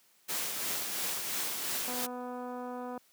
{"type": "noise with tremolo", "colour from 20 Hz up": "white", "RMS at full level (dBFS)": -33, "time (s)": [0.28, 2.07], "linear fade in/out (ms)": 20, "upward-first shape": "triangle", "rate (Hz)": 2.9, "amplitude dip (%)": 40}
{"type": "click train", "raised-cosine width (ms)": 1, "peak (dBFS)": -28, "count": 273, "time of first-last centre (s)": [1.88, 2.977], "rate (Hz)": 248}
{"effects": ["white hiss -66 dBFS RMS until 3.12 s", "high-pass 150 Hz 12 dB/octave"]}